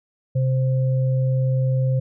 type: tone pair together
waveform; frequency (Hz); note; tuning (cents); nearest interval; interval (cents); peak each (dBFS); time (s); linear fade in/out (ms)
sine; 130.81 / 523.2; C3 / C5; 0 / 0; 2 octaves; 2400; -17 / -29; 0.35-2; 10
effects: none